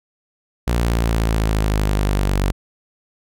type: exponential sweep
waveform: sawtooth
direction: down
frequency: 59.4 to 47.38 Hz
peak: -12 dBFS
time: 0.67-2.52 s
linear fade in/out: 10 ms
effects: none

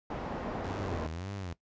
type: low-pass noise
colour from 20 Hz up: white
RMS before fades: -37 dBFS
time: 0.1-1.07 s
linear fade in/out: 5 ms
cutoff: 710 Hz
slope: 12 dB/octave
type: tone with vibrato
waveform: sawtooth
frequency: 88.6 Hz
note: F2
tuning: 25 cents sharp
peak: -33 dBFS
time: 0.64-1.53 s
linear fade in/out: 0 ms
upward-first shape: sine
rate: 1.8 Hz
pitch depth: 220 cents each way
effects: noise-tail reverb RT60 0.1 s tail -18 dB re dry + resampled to 16000 Hz

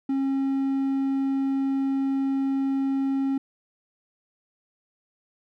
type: tone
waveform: triangle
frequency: 271.1 Hz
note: C#4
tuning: 38 cents flat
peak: -20 dBFS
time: 0.09-3.38 s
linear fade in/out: 5 ms
effects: none

